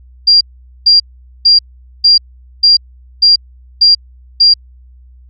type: tone bursts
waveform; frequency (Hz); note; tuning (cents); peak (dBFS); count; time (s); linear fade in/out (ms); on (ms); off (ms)
sine; 4771; D8; +26; -3; 8; 0.27-4.54; 10; 140; 450
effects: added 62 Hz sine -37 dBFS peak until 5.29 s